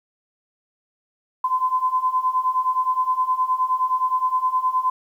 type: beating tone pair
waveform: sine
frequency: 1017 / 1026.6 Hz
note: C6 / C6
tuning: -50 / -33 cents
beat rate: 9.6 Hz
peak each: -23 / -20 dBFS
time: 1.44-4.9 s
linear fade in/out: 5 ms
effects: 9-bit